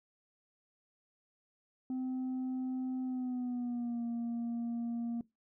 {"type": "tone with pitch glide", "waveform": "sine", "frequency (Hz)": [257.4, 234.7], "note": ["C4", "A#3"], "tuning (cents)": [-28, 12], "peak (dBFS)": -31, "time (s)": [1.9, 5.21], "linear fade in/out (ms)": 2, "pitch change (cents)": -160, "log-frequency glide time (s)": [3.03, 4.04], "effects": ["noise-tail reverb RT60 0.2 s tail -22 dB re dry", "tanh soft clip ceiling -33 dBFS"]}